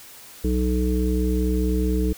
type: harmonic tone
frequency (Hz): 62.2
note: B1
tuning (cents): +13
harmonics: 1 / 3 / 5 / 7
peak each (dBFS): -21 / -26 / -26 / -28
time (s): 0.44-2.13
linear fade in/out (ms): 5
effects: white hiss -44 dBFS RMS until 2.17 s